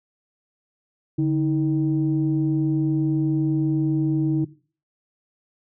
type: tone pair together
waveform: sine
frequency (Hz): 145.2 / 317.2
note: D3 / D#4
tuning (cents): -19 / +33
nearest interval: octave + major second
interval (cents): 1352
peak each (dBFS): -20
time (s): 1.18-4.45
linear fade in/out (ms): 10
effects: noise-tail reverb RT60 0.4 s tail -18 dB re dry + tanh soft clip ceiling -12 dBFS